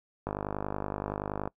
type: click train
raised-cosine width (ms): 1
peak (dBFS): -18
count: 62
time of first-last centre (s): 0.27-1.476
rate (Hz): 50.6
effects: noise-tail reverb RT60 0.1 s tail -24 dB re dry